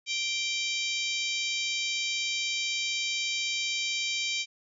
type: harmonic tone with a mistuned harmonic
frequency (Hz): 784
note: G5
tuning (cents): 0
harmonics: 3 / 4 / 5 / 6 / 7 / 8 / 9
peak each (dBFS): -32 / -34 / -36 / -38 / -39 / -40 / -41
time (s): 0.06-4.46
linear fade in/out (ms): 50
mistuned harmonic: 5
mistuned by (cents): -46
effects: none